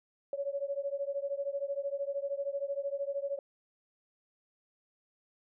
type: beating tone pair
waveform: sine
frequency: 554.4 / 567.4 Hz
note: C#5 / C#5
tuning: 0 / +40 cents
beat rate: 13 Hz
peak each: -35 / -36 dBFS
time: 0.33-3.39 s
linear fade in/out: 2 ms
effects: none

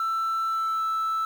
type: tone with pitch glide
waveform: sine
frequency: 1331 to 1317.2 Hz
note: E6 to E6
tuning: +16 to -2 cents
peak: -21 dBFS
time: 0-1.25 s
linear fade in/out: 2 ms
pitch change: -18 cents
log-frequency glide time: 0.46-0.83 s
effects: tanh soft clip ceiling -23 dBFS + 8-bit

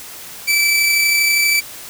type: tone with amplitude modulation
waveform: sawtooth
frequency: 2317 Hz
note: D7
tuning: 24 cents flat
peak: -8 dBFS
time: 0.47-1.61 s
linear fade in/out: 20 ms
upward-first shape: sine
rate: 32.5 Hz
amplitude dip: 25%
effects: white hiss -34 dBFS RMS until 1.89 s

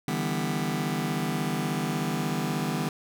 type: chord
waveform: sawtooth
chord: E minor seventh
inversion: third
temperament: just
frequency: 148.33 / 164.81 / 197.78 / 247.2 Hz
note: D3 / E3 / G3 / B3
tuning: +18 / 0 / +16 / +2 cents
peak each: -28 dBFS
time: 0.08-2.89 s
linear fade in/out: 2 ms
effects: none

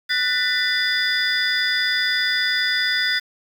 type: tone cluster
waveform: sine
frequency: 1484 / 1790 / 1985 / 3505 / 4913 Hz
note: F#6 / A6 / B6 / A7 / D#8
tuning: +5 / +29 / +8 / -7 / -23 cents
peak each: -24 dBFS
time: 0.09-3.2 s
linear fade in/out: 20 ms
effects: tanh soft clip ceiling -9 dBFS + 7-bit

